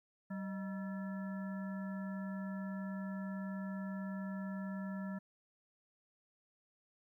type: harmonic tone with a mistuned harmonic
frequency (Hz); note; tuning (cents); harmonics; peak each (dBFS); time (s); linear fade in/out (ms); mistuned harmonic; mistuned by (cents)
192.2; G3; -34; 1 / 3 / 5 / 7 / 9; -39 / -51 / -55 / -55 / -54; 0.3-5.19; 10; 3; +120
effects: 13-bit